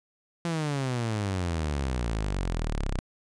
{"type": "exponential sweep", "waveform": "sawtooth", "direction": "down", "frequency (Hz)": [172.6, 31.04], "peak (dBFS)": -23, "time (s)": [0.45, 2.99], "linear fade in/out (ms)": 0, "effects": ["resampled to 22050 Hz"]}